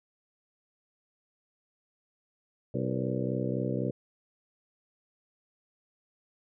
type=harmonic tone with a mistuned harmonic; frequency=63.9 Hz; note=C2; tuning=40 cents flat; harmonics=2 / 3 / 4 / 5 / 6 / 7 / 8 / 9; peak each=-33 / -35 / -36 / -37 / -38 / -38 / -39 / -40 dBFS; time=2.74-3.91 s; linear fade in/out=5 ms; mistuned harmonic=7; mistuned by=+92 cents; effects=none